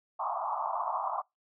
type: band-pass noise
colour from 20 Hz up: white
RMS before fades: -33 dBFS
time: 0.19-1.22 s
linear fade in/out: 10 ms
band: 650 to 1200 Hz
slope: 96 dB/octave
effects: noise-tail reverb RT60 0.2 s tail -26 dB re dry